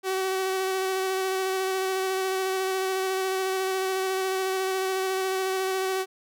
sawtooth tone with vibrato, 379 Hz, F#4, 42 cents sharp, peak -21 dBFS, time 0.03-6.06 s, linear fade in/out 50 ms, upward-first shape square, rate 14 Hz, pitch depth 12 cents each way, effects none

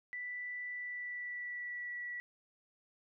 sine tone with pitch glide, 1975.5 to 1946.1 Hz, B6 to B6, 0 to -26 cents, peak -39 dBFS, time 0.13-2.2 s, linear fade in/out 0 ms, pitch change -26 cents, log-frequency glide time 0.69-1.97 s, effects none

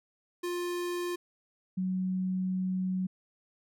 square / sine tone pair in turn, 351.9 / 185.87 Hz, F4 / F#3, +13 / +8 cents, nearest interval major seventh, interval 1105 cents, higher first, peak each -32 / -28 dBFS, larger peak second, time 0.43-1.16 / 1.77-3.07 s, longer second, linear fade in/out 10 ms, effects none

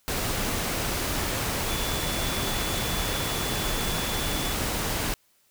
sine tone in noise, 3450 Hz, A7, 35 cents flat, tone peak -36 dBFS, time 1.69-4.53 s, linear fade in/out 0 ms, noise pink, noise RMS -28 dBFS, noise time 0.08-5.14 s, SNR -11 dB, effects white hiss -65 dBFS RMS until 5.5 s

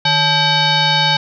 sine tone with frequency modulation, 2302 Hz, D7, 35 cents flat, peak -11 dBFS, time 0.05-1.17 s, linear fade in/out 5 ms, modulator 716 Hz, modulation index 3, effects none

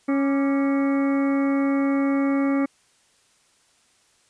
harmonic tone with a mistuned harmonic, 276.1 Hz, C#4, 7 cents flat, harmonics 1 / 2 / 3 / 4 / 5 / 6 / 7 / 8, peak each -19 / -29 / -37 / -34 / -39 / -46 / -40 / -37 dBFS, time 0.08-2.66 s, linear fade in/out 10 ms, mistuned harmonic 4, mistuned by +100 cents, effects white hiss -61 dBFS RMS until 4.29 s + resampled to 22050 Hz

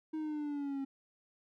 triangle exponential sweep, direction down, 315.8 to 270.2 Hz, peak -33 dBFS, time 0.13-0.85 s, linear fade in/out 10 ms, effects none

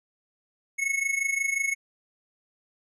square tone with amplitude modulation, 2194 Hz, C#7, 18 cents flat, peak -22 dBFS, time 0.78-1.75 s, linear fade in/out 20 ms, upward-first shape sine, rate 25.6 Hz, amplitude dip 75%, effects resampled to 24000 Hz

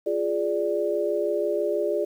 sine chord, D diminished, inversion first, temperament equal, 349.2 / 415.3 / 587.3 Hz, F4 / Ab4 / D5, 0 / 0 / 0 cents, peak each -28 / -26 / -26 dBFS, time 0.06-2.05 s, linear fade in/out 10 ms, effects 9-bit

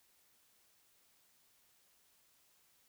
silence, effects white hiss -71 dBFS RMS until 2.88 s

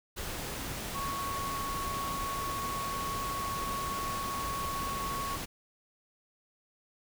sine tone in noise, 1108.7 Hz, C#6, in tune, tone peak -34 dBFS, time 0.94-5.37 s, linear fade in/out 20 ms, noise pink, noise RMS -38 dBFS, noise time 0.16-5.46 s, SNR +1 dB, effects none

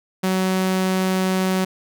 sawtooth tone, 187.4 Hz, F#3, 22 cents sharp, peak -14 dBFS, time 0.23-1.65 s, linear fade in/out 10 ms, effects none

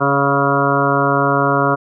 harmonic tone with a mistuned harmonic, 140 Hz, C#3, 18 cents sharp, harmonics 1 / 2 / 3 / 4 / 5 / 7 / 8 / 9 / 10, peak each -21 / -21 / -21 / -21 / -21 / -21 / -21 / -21 / -21 dBFS, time 0-1.76 s, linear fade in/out 20 ms, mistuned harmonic 3, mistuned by -18 cents, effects none

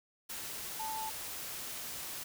sine tone in noise, 880 Hz, A5, in tune, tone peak -37 dBFS, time 0.79-1.1 s, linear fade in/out 10 ms, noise white, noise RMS -42 dBFS, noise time 0.29-2.24 s, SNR +2 dB, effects none

